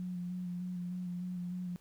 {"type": "tone with vibrato", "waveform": "sine", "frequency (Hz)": 179.1, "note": "F3", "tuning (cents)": 44, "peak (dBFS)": -36, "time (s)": [0, 1.76], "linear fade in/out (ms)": 0, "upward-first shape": "square", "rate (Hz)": 3.3, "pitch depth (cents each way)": 20, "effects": ["pink hiss -66 dBFS RMS until 1.8 s"]}